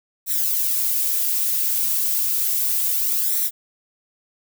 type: noise with flanger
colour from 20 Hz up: violet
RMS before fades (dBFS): -21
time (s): 0.26-3.51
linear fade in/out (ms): 50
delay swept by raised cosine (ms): 0.51 to 5.81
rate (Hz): 0.32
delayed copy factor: +0.65
effects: none